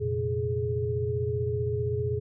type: tone cluster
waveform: sine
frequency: 87.8 / 117.6 / 133.1 / 419.2 Hz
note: F2 / A#2 / C3 / G#4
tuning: +10 / +16 / +30 / +16 cents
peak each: -33 / -30 / -36 / -29 dBFS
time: 0-2.2 s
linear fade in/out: 20 ms
effects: none